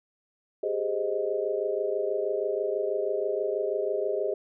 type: chord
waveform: sine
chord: Ab major seventh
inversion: third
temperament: equal with one note detuned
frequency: 392 / 418.2 / 523.3 / 622.3 Hz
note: G4 / Ab4 / C5 / Eb5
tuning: 0 / +12 / 0 / 0 cents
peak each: -31 / -30 / -33 / -31 dBFS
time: 0.63-4.34 s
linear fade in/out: 5 ms
effects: none